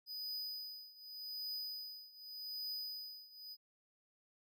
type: tone with tremolo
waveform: square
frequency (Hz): 4978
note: D#8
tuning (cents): 0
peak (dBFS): -40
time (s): 0.06-3.57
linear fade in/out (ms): 50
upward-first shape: triangle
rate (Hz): 0.85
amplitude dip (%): 90
effects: none